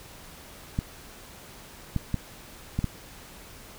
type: clicks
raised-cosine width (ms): 5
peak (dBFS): -13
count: 5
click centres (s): 0.789 / 1.963 / 2.143 / 2.79 / 2.843
effects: pink hiss -47 dBFS RMS until 3.78 s